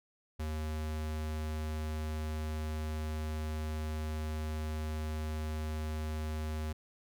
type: tone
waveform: square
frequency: 77.5 Hz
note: D#2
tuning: 6 cents flat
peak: -35 dBFS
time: 0.39-6.73 s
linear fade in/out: 10 ms
effects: none